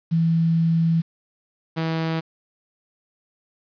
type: tone pair in turn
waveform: sine / sawtooth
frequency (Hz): 164.81 / 162.17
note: E3 / E3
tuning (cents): 0 / -28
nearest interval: unison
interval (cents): 28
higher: first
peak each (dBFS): -16 / -18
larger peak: first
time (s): 0.11-1.02 / 1.76-2.21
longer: first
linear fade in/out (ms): 20
effects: resampled to 11025 Hz + 8-bit